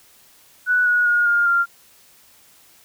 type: tone with pitch steps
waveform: sine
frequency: 1480 / 1457.1 / 1434.5 / 1412.3 / 1390.5 Hz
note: F#6 / F#6 / F6 / F6 / F6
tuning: 0 / -27 / +46 / +19 / -8 cents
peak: -14 dBFS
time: 0.66-1.66 s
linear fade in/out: 50 ms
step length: 200 ms
effects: white hiss -52 dBFS RMS until 2.84 s